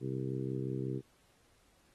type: harmonic tone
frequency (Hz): 65.6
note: C2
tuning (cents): +5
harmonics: 2 / 3 / 4 / 5 / 6 / 7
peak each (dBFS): -37 / -43 / -44 / -41 / -41 / -48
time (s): 0-1.02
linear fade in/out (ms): 50
effects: pink hiss -69 dBFS RMS until 1.94 s + AAC 32 kbps